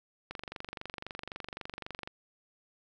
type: click train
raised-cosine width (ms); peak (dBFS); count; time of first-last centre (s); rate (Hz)
0.3; -23; 43; 0.31-2.075; 23.8
effects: none